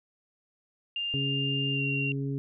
sine tone with pitch glide, 2801 to 2758 Hz, F7 to F7, +4 to -22 cents, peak -29 dBFS, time 0.96-2.12 s, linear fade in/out 2 ms, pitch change -26 cents, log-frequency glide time 1.72-1.82 s
harmonic tone, 138.1 Hz, C#3, 6 cents flat, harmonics 1 / 2 / 3, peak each -30 / -34 / -39 dBFS, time 1.14-2.38 s, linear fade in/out 0 ms
effects none

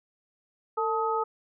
sine tone cluster, 451.1 / 874 / 1265 Hz, A4 / A5 / D#6, +43 / -12 / +28 cents, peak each -29 dBFS, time 0.77-1.24 s, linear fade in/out 10 ms, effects none

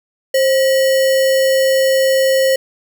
sine tone with sample-and-hold, 531 Hz, C5, 25 cents sharp, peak -10 dBFS, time 0.34-2.56 s, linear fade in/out 5 ms, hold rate 2450 Hz, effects none

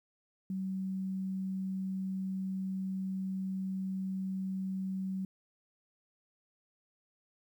sine tone, 190 Hz, F#3, 46 cents sharp, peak -33 dBFS, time 0.5-5.25 s, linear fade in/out 2 ms, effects 11-bit

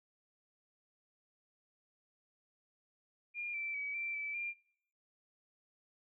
sine tone with pitch steps, 2411 / 2335 / 2277 / 2347 / 2312 / 2390 Hz, D7 / D7 / C#7 / D7 / D7 / D7, +45 / -11 / +46 / -2 / -28 / +30 cents, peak -37 dBFS, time 3.34-4.54 s, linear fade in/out 50 ms, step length 200 ms, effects noise-tail reverb RT60 0.7 s tail -22 dB re dry

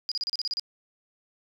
sine tone bursts, 4879 Hz, D#8, 35 cents flat, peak -26 dBFS, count 9, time 0.09-0.596 s, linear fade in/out 0 ms, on 26 ms, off 34 ms, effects none

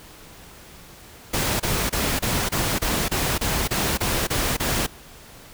pink noise bursts, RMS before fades -23 dBFS, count 12, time 1.33-4.867 s, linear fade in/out 10 ms, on 270 ms, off 27 ms, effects pink hiss -45 dBFS RMS until 5.53 s

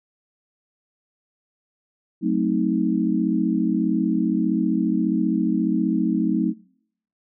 sine chord, F# diminished seventh, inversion none, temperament equal with one note detuned, 185 / 220 / 261.6 / 316.2 Hz, F#3 / A3 / C4 / Eb4, 0 / 0 / 0 / +28 cents, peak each -24 / -24 / -25 / -23 dBFS, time 2.21-6.54 s, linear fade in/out 50 ms, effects noise-tail reverb RT60 0.7 s tail -25 dB re dry

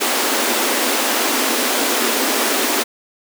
pink high-pass noise, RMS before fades -18 dBFS, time 0-2.84 s, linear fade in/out 20 ms, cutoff 230 Hz, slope 96 dB/octave, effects none

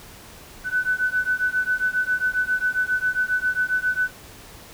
sine beating tone pair, 1497 / 1504.4 Hz, F#6 / F#6, +20 / +28 cents, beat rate 7.4 Hz, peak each -23 dBFS, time 0.64-4.11 s, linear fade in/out 50 ms, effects pink hiss -44 dBFS RMS until 4.73 s

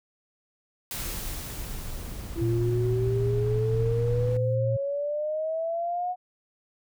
white noise with exponential decay, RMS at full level -34 dBFS, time 0.91-4.55 s, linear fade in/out 1 ms, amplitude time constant 790 ms
brown noise, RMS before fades -36 dBFS, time 0.94-4.37 s, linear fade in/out 2 ms
sine exponential sweep, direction up, 333.7 to 732 Hz, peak -26 dBFS, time 2.35-6.16 s, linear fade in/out 50 ms
sine tone, 116.3 Hz, A#2, 4 cents flat, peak -24 dBFS, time 2.41-4.77 s, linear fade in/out 10 ms
effects none

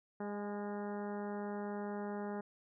harmonic tone with a mistuned harmonic, 204.7 Hz, G#3, 25 cents flat, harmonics 1 / 2 / 3 / 4 / 5 / 6 / 7 / 8 / 9, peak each -41 / -43 / -48 / -47 / -54 / -56 / -55 / -58 / -60 dBFS, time 0.2-2.41 s, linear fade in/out 5 ms, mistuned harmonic 4, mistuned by +19 cents, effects none

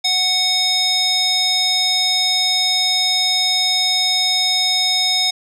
square tone with band-pass filter, 740 Hz, F#5, in tune, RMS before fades -17 dBFS, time 0.04-5.31 s, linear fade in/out 10 ms, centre 4500 Hz, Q 7.8, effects none

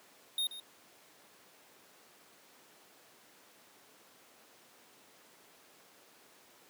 square tone with echo, 3703 Hz, A#7, 12 cents flat, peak -31 dBFS, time 0.38-0.47 s, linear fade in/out 2 ms, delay 130 ms, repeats 1, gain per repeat -13 dB, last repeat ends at 0.6 s, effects pink hiss -60 dBFS RMS until 6.69 s + high-pass 300 Hz 12 dB/octave

